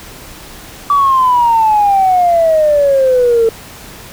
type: exponential sweep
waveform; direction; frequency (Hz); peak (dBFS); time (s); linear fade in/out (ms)
sine; down; 1158 to 446.7; -6; 0.9-3.49; 2
effects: tanh soft clip ceiling -2 dBFS + pink hiss -33 dBFS RMS until 4.12 s